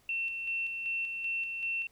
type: tone with tremolo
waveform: sine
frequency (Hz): 2700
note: E7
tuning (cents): +41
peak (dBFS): -30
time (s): 0.09-1.87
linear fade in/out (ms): 2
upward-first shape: square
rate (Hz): 2.6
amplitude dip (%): 40
effects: pink hiss -66 dBFS RMS until 1.91 s